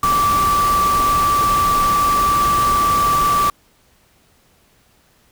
sine tone in noise, 1163 Hz, D6, 17 cents flat, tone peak -13 dBFS, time 0.03-3.5 s, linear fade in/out 2 ms, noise pink, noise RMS -24 dBFS, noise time 0.03-3.5 s, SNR +8 dB, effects pink hiss -56 dBFS RMS until 5.31 s

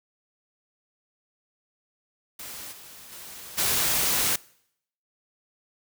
white noise with level steps, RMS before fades -39 / -46 / -42 / -24 dBFS, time 2.39-4.36 s, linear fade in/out 5 ms, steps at 2.71 / 3.11 / 3.57 s, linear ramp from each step 20 ms, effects noise-tail reverb RT60 0.7 s tail -23 dB re dry

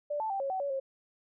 sine tone with pitch steps, 587 / 877 / 783 / 549 / 757 / 564 / 538 Hz, D5 / A5 / G5 / C#5 / F#5 / C#5 / C5, -1 / -6 / -2 / -17 / +39 / +30 / +48 cents, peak -30 dBFS, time 0.1-0.8 s, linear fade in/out 10 ms, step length 100 ms, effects none

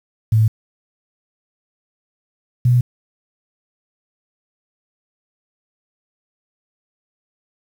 sine tone pair in turn, 110 / 123.04 Hz, A2 / B2, 0 / -6 cents, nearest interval major second, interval 194 cents, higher second, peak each -10 dBFS, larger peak neither, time 0.32-0.48 / 2.65-2.81 s, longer neither, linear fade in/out 5 ms, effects 7-bit

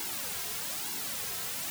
white noise with flanger, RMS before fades -36 dBFS, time 0-1.7 s, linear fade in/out 0 ms, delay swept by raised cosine 1.6 to 3.5 ms, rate 1.1 Hz, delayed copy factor -0.75, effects none

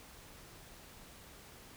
silence, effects pink hiss -55 dBFS RMS until 1.76 s

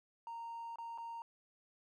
triangle tone with dropouts, 926 Hz, A#5, 12 cents flat, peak -40 dBFS, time 0.27-1.22 s, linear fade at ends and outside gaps 1 ms, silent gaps 0.758-0.785 / 0.977-0.983 s, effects tanh soft clip ceiling -38 dBFS

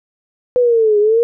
sine linear two-way sweep, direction down then up, 502 to 410 to 474.6 Hz, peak -9 dBFS, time 0.56-1.23 s, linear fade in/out 0 ms, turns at 0.99 s, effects none

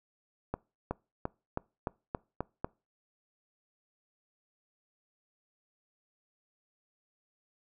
accelerating click train, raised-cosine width 1 ms, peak -18 dBFS, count 8, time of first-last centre 0.54-2.645 s, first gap 370 ms, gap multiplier 0.93, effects noise-tail reverb RT60 0.3 s tail -24 dB re dry

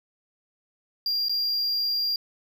triangle tone with dropouts, 4779 Hz, D8, 29 cents sharp, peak -22 dBFS, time 1.06-2.16 s, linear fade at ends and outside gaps 2 ms, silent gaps 1.285-1.294 s, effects none

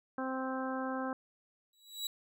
harmonic tone, 261.6 Hz, C4, in tune, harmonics 1 / 2 / 3 / 4 / 5 / 6, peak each -37 / -40 / -42 / -43 / -44 / -45 dBFS, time 0.18-1.13 s, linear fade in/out 2 ms
sawtooth tone with exponential growth, 3902 Hz, B7, 22 cents flat, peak -29 dBFS, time 1.73-2.07 s, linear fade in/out 2 ms, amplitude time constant 73 ms
effects none

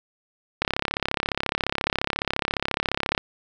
click train, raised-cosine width 0.3 ms, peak -6 dBFS, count 89, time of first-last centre 0.62-3.178 s, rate 34.4 Hz, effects none

